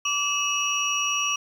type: tone cluster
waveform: sine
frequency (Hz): 1157 / 2617 / 2898 / 5750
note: D6 / E7 / F#7 / F8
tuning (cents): -26 / -13 / -37 / +50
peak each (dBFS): -28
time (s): 0.05-1.36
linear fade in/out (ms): 5
effects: 8-bit